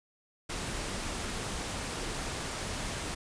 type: noise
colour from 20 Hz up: pink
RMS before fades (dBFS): -36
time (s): 0.49-3.15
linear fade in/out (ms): 10
effects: resampled to 22050 Hz